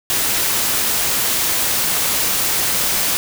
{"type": "noise", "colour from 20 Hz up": "white", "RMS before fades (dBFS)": -18, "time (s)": [0.1, 3.17], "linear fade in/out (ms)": 0, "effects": []}